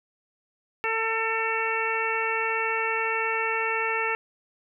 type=harmonic tone; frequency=448.2 Hz; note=A4; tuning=32 cents sharp; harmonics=1 / 2 / 3 / 4 / 5 / 6; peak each=-31 / -31 / -31 / -31 / -31 / -31 dBFS; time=0.84-4.15 s; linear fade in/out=0 ms; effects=none